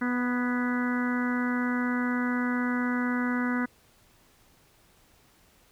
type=harmonic tone with a mistuned harmonic; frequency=246.9 Hz; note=B3; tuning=in tune; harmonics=1 / 2 / 3 / 4 / 5 / 6 / 7 / 8; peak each=-26 / -39 / -43 / -38 / -38 / -35 / -39 / -38 dBFS; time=0.01-3.66 s; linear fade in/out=10 ms; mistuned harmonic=7; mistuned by=-32 cents; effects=pink hiss -61 dBFS RMS until 5.71 s